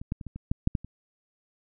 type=clicks; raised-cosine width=5 ms; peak=-26 / -16 / -25 / -25 / -25 / -13 / -9 / -14 / -28 dBFS; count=9; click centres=0.015 / 0.121 / 0.212 / 0.267 / 0.36 / 0.515 / 0.674 / 0.752 / 0.846 s; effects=none